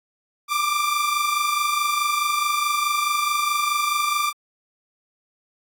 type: tone pair together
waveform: sawtooth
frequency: 1174.7 / 1199.4 Hz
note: D6 / D6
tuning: 0 / +36 cents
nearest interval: unison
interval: 36 cents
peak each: -18 / -21 dBFS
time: 0.48-4.33 s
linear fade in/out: 50 ms
effects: AAC 64 kbps